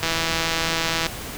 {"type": "click train", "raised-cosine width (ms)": 0.2, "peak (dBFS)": -5, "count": 171, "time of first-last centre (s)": [0.03, 1.067], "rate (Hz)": 164, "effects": ["pink hiss -33 dBFS RMS until 1.37 s"]}